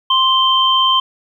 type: tone pair together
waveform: sine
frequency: 1046.5 / 3126 Hz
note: C6 / G7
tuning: 0 / -6 cents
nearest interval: octave + perfect fifth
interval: 1894 cents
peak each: -13 dBFS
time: 0.1-1 s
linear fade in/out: 5 ms
effects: 8-bit